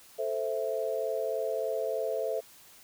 sine chord, A minor, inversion none, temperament equal, 440 / 523.3 / 659.3 Hz, A4 / C5 / E5, 0 / 0 / 0 cents, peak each -33 dBFS, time 0.18-2.41 s, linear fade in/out 20 ms, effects white hiss -55 dBFS RMS until 2.83 s

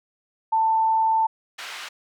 sine tone, 889 Hz, A5, 18 cents sharp, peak -17 dBFS, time 0.52-1.27 s, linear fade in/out 10 ms
white band-pass noise, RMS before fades -36 dBFS, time 1.58-1.89 s, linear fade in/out 10 ms, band 920 to 3200 Hz, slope 12 dB/octave
effects none

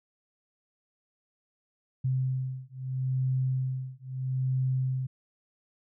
sine beating tone pair, 129.8 / 130.57 Hz, C3 / C3, -13 / -3 cents, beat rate 0.77 Hz, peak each -30 dBFS, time 2.04-5.07 s, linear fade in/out 10 ms, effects none

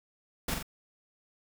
pink noise with echo, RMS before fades -32 dBFS, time 0.48-0.54 s, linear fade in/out 5 ms, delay 44 ms, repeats 2, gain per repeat -4 dB, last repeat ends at 0.628 s, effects none

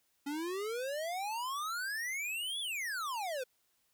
square exponential two-way sweep, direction up then down, 277.9 to 3499 to 486 Hz, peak -36 dBFS, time 0.26-3.44 s, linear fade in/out 10 ms, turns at 2.6 s, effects white hiss -75 dBFS RMS until 3.93 s

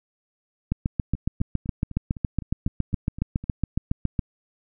two click trains, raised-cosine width 5 ms, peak -10 / -23 dBFS, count 26 / 10, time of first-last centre 0.72-4.192 / 1.15-3.44 s, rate 7.2 / 3.93 Hz, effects none

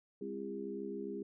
harmonic tone with a mistuned harmonic, 67.4 Hz, C#2, 48 cents flat, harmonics 3 / 4 / 5 / 6, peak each -45 / -46 / -45 / -42 dBFS, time 0.21-1.23 s, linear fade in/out 5 ms, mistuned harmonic 4, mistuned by -31 cents, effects none

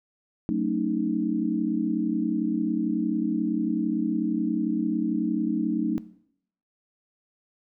sine chord, D# half-diminished seventh, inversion first, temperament just, 186.68 / 224 / 280 / 311.1 Hz, F#3 / A3 / C#4 / D#4, +16 / +31 / +18 / 0 cents, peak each -29 / -27 / -30 / -28 dBFS, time 0.49-5.98 s, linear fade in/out 0 ms, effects noise-tail reverb RT60 0.7 s tail -18 dB re dry

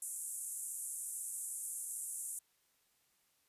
white band-pass noise, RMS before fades -43 dBFS, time 0.02-2.39 s, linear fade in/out 2 ms, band 7700 to 11000 Hz, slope 48 dB/octave, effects white hiss -75 dBFS RMS until 3.48 s + resampled to 32000 Hz

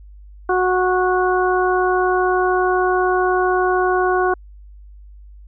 harmonic tone, 367.2 Hz, F#4, 13 cents flat, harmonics 1 / 2 / 3 / 4, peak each -17 / -20 / -22 / -23 dBFS, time 0.49-4.34 s, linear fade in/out 5 ms, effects added 50 Hz sine -38 dBFS peak until 5.47 s

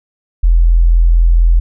sine tone, 42.16 Hz, E1, 40 cents sharp, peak -5 dBFS, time 0.43-1.6 s, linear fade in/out 10 ms, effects none

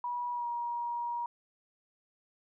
sine tone with pitch glide, 970 to 951.1 Hz, B5 to A#5, -31 to +35 cents, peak -32 dBFS, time 0.04-1.26 s, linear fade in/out 2 ms, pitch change -34 cents, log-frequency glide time 0.32-0.47 s, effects none

